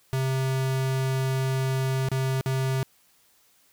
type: tone with dropouts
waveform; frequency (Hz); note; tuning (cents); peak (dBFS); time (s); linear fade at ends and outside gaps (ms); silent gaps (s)
square; 132.3; C3; +20; -24; 0.13-2.83; 0; 2.087-2.116 / 2.41-2.46
effects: white hiss -62 dBFS RMS until 3.72 s